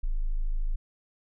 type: tone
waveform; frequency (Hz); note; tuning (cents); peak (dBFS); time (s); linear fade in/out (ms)
sine; 26.69; G#0; +48; -24; 0.03-0.76; 10
effects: none

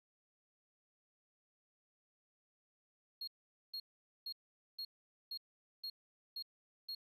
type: tone bursts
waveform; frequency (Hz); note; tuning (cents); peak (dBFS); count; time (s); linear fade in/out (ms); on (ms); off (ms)
triangle; 4282; C8; +39; -40; 8; 3.21-6.95; 5; 65; 460
effects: none

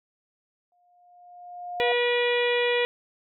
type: tone with exponential growth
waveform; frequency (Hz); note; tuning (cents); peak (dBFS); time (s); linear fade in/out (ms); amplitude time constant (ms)
sine; 710; F5; +28; -25; 0.72-1.92; 1; 260
type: harmonic tone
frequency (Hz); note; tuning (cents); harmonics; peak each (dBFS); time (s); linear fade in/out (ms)
484; B4; -35; 1 / 2 / 3 / 4 / 5 / 6 / 7 / 8; -23 / -33 / -39 / -29 / -30 / -35 / -33 / -42; 1.8-2.85; 0
effects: none

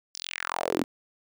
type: tone with high-pass filter sweep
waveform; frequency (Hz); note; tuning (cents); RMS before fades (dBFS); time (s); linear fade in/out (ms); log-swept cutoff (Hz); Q
sawtooth; 43.65; F1; 0; -31; 0.14-0.84; 10; 5800 to 240; 4
effects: none

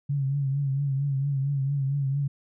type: tone with vibrato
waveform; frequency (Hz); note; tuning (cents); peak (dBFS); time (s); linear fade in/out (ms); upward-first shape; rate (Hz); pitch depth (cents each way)
sine; 138.59; C#3; 0; -23; 0.09-2.28; 10; triangle; 4.4; 70
effects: none

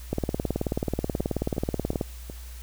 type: two click trains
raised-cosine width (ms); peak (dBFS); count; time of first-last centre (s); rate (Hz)
2; -12 / -23; 36 / 4; 0.13-2.012 / 1.2-2.299; 18.6 / 2.73
effects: added 60 Hz sine -38 dBFS peak until 2.62 s + white hiss -49 dBFS RMS until 2.62 s

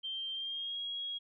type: tone with pitch glide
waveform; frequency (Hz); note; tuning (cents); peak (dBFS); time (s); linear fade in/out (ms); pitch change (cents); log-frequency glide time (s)
sine; 3152 to 3301; G7 to G#7; +9 to -11; -36; 0.03-1.19; 20; +80; 0.32-0.8
effects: none

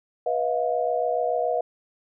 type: tone cluster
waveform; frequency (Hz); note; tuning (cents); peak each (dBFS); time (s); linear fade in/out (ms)
sine; 489.6 / 642 / 709; B4 / E5 / F5; -15 / -46 / +26; -26; 0.26-1.61; 5
effects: none

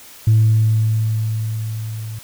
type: tone with level ramp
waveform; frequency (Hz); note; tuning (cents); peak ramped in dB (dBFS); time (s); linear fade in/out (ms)
sine; 110; A2; 0; -7 to -26; 0.27-2.19; 5
effects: tanh soft clip ceiling -6 dBFS + white hiss -41 dBFS RMS until 2.23 s

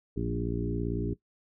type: harmonic tone with a mistuned harmonic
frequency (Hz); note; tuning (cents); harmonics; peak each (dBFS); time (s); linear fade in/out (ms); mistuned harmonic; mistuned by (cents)
57.9; A#1; -11; 1 / 2 / 3 / 4 / 5 / 6 / 7; -35 / -35 / -36 / -38 / -35 / -38 / -38; 0.16-1.14; 10; 3; +28
effects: noise-tail reverb RT60 0.1 s tail -17 dB re dry

